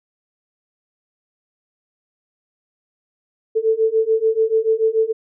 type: beating tone pair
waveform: sine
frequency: 440 / 446.9 Hz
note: A4 / A4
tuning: 0 / +27 cents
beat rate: 6.9 Hz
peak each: -18 / -17 dBFS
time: 3.55-5.13 s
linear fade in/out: 20 ms
effects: none